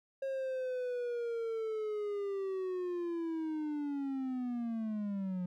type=linear sweep; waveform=triangle; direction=down; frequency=542 to 177.4 Hz; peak=-32 dBFS; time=0.22-5.46 s; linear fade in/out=5 ms; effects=none